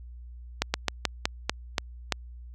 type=slowing click train; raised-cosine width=0.2 ms; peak=-6 dBFS; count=8; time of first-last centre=0.62-2.123 s; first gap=120 ms; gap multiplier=1.19; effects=added 60 Hz sine -41 dBFS peak until 2.54 s